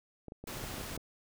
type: clicks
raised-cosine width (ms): 2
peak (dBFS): -31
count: 10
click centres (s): 0.283 / 0.321 / 0.44 / 0.526 / 0.571 / 0.639 / 0.741 / 0.782 / 0.812 / 0.976
type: noise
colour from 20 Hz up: pink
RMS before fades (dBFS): -42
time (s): 0.47-0.97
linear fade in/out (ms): 5
effects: none